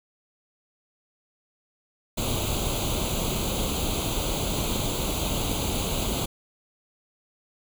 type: noise with comb filter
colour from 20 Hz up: pink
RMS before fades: -27 dBFS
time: 2.17-6.26 s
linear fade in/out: 10 ms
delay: 0.28 ms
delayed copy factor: +0.85
effects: none